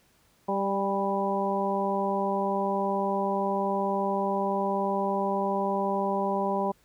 harmonic tone with a mistuned harmonic, 196.7 Hz, G3, 6 cents sharp, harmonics 1 / 2 / 3 / 4 / 5, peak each -31 / -31 / -31 / -31 / -31 dBFS, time 0.48-6.72 s, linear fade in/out 10 ms, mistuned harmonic 4, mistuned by +19 cents, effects pink hiss -64 dBFS RMS until 6.84 s

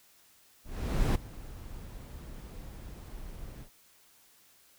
brown noise with ADSR envelope, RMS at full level -24 dBFS, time 0.64-3.7 s, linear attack 510 ms, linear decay 11 ms, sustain -20 dB, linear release 96 ms, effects white hiss -62 dBFS RMS until 4.78 s

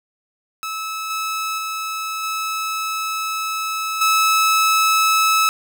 sawtooth tone with level steps, 1300 Hz, E6, 24 cents flat, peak -21 / -18 / -20 / -18 / -10 dBFS, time 0.63-5.49 s, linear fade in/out 0 ms, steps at 1.1 / 1.58 / 2.23 / 4.01 s, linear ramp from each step 5 ms, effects none

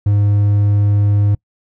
triangle tone, 102.4 Hz, G#2, 24 cents flat, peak -8 dBFS, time 0.06-1.35 s, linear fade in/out 5 ms, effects noise-tail reverb RT60 0.1 s tail -26 dB re dry

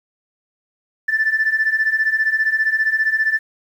sine beating tone pair, 1751 / 1766 Hz, A6 / A6, -9 / +6 cents, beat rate 15 Hz, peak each -19 / -16 dBFS, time 1.08-3.39 s, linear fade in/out 10 ms, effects tanh soft clip ceiling -9 dBFS + 8-bit

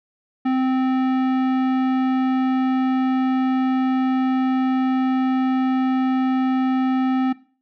sine tone with tanh clipping, 260 Hz, C4, 11 cents flat, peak -19 dBFS, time 0.45-7.33 s, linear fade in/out 10 ms, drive 16 dB, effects noise-tail reverb RT60 0.4 s tail -18 dB re dry

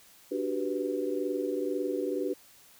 sine chord, G major seventh, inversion second, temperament equal, 293.7 / 370 / 392 / 493.9 Hz, D4 / F#4 / G4 / B4, 0 / 0 / 0 / 0 cents, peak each -34 dBFS, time 0.31-2.34 s, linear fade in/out 10 ms, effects white hiss -57 dBFS RMS until 2.79 s

